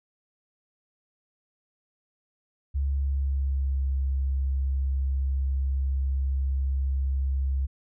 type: tone with pitch glide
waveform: sine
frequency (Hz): 69.3 to 67.29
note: C#2 to C2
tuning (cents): 0 to +49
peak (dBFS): -23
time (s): 2.74-7.67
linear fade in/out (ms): 20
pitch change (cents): -51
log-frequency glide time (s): 2.86-3.88
effects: none

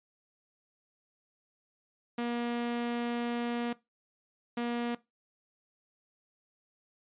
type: tone bursts at uneven times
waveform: sawtooth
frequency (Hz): 238.2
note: A#3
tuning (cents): +38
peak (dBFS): -27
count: 2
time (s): 2.18-3.73 / 4.57-4.95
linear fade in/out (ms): 5
effects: noise-tail reverb RT60 0.2 s tail -19 dB re dry + resampled to 8000 Hz

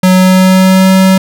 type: tone with pitch glide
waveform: square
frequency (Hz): 185 to 189.32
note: F#3 to F#3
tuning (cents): 0 to +40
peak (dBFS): -4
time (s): 0.03-1.18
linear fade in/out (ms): 5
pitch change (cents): +40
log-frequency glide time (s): 0.13-0.9
effects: none

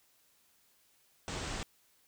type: low-pass noise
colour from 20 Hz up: pink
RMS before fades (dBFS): -39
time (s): 1.28-1.63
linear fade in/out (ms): 0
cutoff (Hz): 8600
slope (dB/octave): 96
effects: white hiss -69 dBFS RMS until 2.07 s

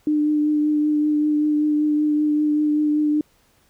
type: tone with vibrato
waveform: sine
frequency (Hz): 300.3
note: D4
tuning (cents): +39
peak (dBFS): -16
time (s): 0.07-3.21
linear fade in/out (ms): 2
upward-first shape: triangle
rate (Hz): 5.2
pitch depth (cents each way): 18
effects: pink hiss -60 dBFS RMS until 3.69 s

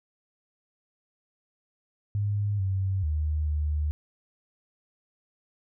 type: tone with pitch steps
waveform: sine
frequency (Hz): 102.6 / 95.7 / 76.4 / 75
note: G#2 / G2 / D#2 / D2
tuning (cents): -21 / -41 / -31 / +37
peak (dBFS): -24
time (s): 2.15-3.91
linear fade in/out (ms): 0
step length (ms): 440
effects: none

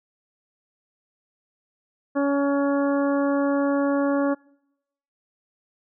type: harmonic tone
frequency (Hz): 281.2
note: C#4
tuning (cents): +25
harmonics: 1 / 2 / 3 / 4 / 5 / 6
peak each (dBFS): -21 / -24 / -34 / -32 / -35 / -38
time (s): 2.15-4.35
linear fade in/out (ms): 20
effects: noise-tail reverb RT60 0.8 s tail -25 dB re dry

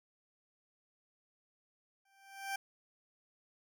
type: tone with exponential growth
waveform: 20% pulse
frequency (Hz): 784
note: G5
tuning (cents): 0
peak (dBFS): -29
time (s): 2.05-2.56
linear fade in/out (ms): 5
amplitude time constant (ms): 110
effects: none

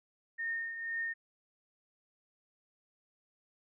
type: tone with tremolo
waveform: sine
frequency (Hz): 1833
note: A#6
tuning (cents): -30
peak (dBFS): -32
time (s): 0.38-1.14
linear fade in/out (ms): 20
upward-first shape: triangle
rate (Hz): 2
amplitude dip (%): 60
effects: none

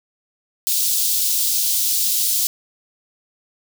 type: high-pass noise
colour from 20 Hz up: white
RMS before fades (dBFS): -19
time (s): 0.67-2.47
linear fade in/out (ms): 0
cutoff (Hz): 3700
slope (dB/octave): 24
effects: none

